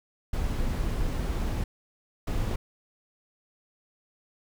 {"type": "noise bursts at uneven times", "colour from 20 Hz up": "brown", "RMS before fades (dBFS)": -28, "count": 2, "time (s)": [[0.33, 1.64], [2.27, 2.56]], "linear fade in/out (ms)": 5, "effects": []}